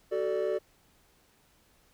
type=chord; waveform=triangle; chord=D major; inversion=first; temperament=equal with one note detuned; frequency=376 / 440 / 587.3 Hz; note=F#4 / A4 / D5; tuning=+28 / 0 / 0 cents; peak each=-29 dBFS; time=0.11-0.59 s; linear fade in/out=20 ms; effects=tanh soft clip ceiling -19 dBFS + pink hiss -65 dBFS RMS until 1.93 s